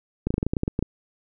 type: clicks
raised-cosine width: 3 ms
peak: -10 dBFS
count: 12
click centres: 0.27 / 0.305 / 0.341 / 0.381 / 0.429 / 0.466 / 0.535 / 0.568 / 0.634 / 0.679 / 0.791 / 0.826 s
effects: none